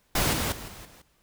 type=noise with level steps; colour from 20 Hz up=pink; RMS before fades=-24 / -28 / -40 / -44 / -52 dBFS; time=0.15-1.02 s; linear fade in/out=5 ms; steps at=0.33 / 0.52 / 0.68 / 0.85 s; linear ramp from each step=2 ms; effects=pink hiss -67 dBFS RMS until 1.22 s